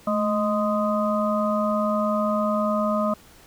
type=harmonic tone with a mistuned harmonic; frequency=207.7 Hz; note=G#3; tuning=in tune; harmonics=1 / 3 / 5 / 6; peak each=-24 / -24 / -31 / -27 dBFS; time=0.07-3.14 s; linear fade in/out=5 ms; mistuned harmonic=1; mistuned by=+65 cents; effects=pink hiss -51 dBFS RMS until 3.46 s